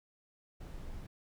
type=noise; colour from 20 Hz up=brown; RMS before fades=-44 dBFS; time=0.6-1.07 s; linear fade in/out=10 ms; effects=none